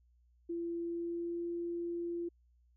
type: tone with pitch glide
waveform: sine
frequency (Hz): 339.7 to 343.1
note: F4 to F4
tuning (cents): -48 to -31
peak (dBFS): -35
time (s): 0.49-2.29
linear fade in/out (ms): 10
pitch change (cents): +17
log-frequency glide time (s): 0.82-1.47
effects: added 60 Hz sine -65 dBFS peak until 2.76 s